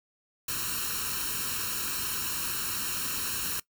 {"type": "noise with comb filter", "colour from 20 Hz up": "white", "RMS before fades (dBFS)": -32, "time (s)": [0.48, 3.6], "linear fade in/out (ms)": 5, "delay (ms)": 0.72, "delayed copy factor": 0.8, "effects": ["noise-tail reverb RT60 0.1 s tail -20 dB re dry"]}